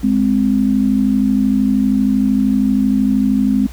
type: tone pair together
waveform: sine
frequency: 208 / 260.9 Hz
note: G#3 / C4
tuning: +3 / -5 cents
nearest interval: major third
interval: 392 cents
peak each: -14 dBFS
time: 0.03-3.67 s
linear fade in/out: 10 ms
effects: added 60 Hz sine -29 dBFS peak until 3.72 s + pink hiss -41 dBFS RMS until 3.72 s